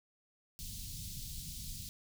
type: band-stop noise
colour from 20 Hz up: pink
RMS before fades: -44 dBFS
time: 0.59-1.89 s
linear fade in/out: 0 ms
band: 170 to 3800 Hz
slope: 24 dB/octave
effects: none